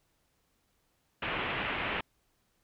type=low-pass noise; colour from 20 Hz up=white; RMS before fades=-34 dBFS; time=1.22-2.01 s; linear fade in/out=5 ms; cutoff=3000 Hz; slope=48 dB/octave; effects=pink hiss -74 dBFS RMS until 2.63 s